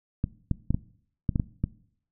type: clicks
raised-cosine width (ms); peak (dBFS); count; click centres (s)
5; -12; 8; 0.241 / 0.513 / 0.706 / 0.745 / 1.292 / 1.358 / 1.398 / 1.64
effects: noise-tail reverb RT60 0.6 s tail -20 dB re dry